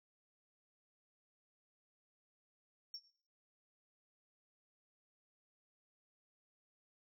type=tone with exponential decay; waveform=sine; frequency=5480 Hz; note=F8; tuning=34 cents flat; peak=-39 dBFS; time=2.94-3.05 s; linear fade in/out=2 ms; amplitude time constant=23 ms; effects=noise-tail reverb RT60 0.6 s tail -17 dB re dry + tanh soft clip ceiling -41 dBFS

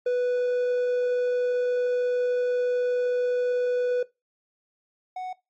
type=tone pair in turn; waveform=triangle; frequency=493.9 / 740 Hz; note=B4 / F#5; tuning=0 / 0 cents; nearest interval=perfect fifth; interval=700 cents; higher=second; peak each=-19 / -28 dBFS; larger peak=first; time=0.06-4.03 / 5.16-5.33 s; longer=first; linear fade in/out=5 ms; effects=noise-tail reverb RT60 0.2 s tail -19 dB re dry + MP3 32 kbps

